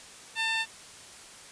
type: tone with band-pass filter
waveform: 15% pulse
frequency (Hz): 896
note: A5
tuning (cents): +31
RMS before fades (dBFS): -29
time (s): 0.35-0.66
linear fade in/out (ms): 50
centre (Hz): 2900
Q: 0.76
effects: white hiss -48 dBFS RMS until 1.51 s + resampled to 22050 Hz